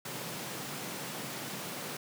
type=high-pass noise; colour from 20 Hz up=pink; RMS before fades=-40 dBFS; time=0.05-1.97 s; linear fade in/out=5 ms; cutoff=120 Hz; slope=48 dB/octave; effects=none